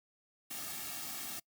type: noise with comb filter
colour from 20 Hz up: white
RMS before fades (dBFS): -42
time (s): 0.5-1.4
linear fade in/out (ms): 10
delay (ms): 2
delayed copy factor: -0.8
effects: noise-tail reverb RT60 0.1 s tail -25 dB re dry